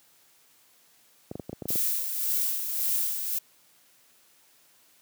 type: clicks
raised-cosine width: 2 ms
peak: -21 dBFS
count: 9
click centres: 1.314 / 1.355 / 1.397 / 1.495 / 1.53 / 1.622 / 1.656 / 1.705 / 1.757 s
type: noise with tremolo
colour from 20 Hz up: violet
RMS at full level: -26 dBFS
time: 1.68-3.39 s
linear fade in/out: 10 ms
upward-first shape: sine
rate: 1.8 Hz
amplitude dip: 50%
effects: white hiss -61 dBFS RMS until 5.01 s + high-pass 100 Hz 12 dB/octave